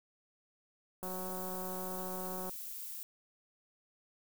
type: click train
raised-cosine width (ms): 1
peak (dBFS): -30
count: 272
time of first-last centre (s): 1.03-2.495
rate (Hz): 185
type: noise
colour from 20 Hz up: violet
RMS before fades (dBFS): -44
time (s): 1.03-3.03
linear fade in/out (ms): 0
effects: none